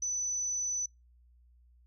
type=tone; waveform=sine; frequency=5990 Hz; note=F#8; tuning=20 cents sharp; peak=-30 dBFS; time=0.02-0.86 s; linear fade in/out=5 ms; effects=noise-tail reverb RT60 0.2 s tail -26 dB re dry + added 60 Hz sine -59 dBFS peak until 1.86 s